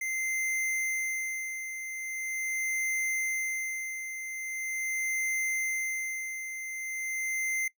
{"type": "tone with tremolo", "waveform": "square", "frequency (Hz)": 2081, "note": "C7", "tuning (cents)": -10, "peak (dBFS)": -29, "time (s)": [0.01, 7.68], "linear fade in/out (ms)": 5, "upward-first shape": "sine", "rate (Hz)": 0.42, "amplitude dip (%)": 60, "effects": ["noise-tail reverb RT60 0.1 s tail -20 dB re dry"]}